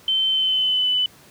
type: tone with pitch glide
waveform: sine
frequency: 3087 to 2996 Hz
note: G7 to F#7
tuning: -27 to +21 cents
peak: -17 dBFS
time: 0.08-1.06 s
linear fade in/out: 2 ms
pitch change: -52 cents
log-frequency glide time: 0.28-0.92 s
effects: pink hiss -49 dBFS RMS until 1.3 s + high-pass 80 Hz 12 dB/octave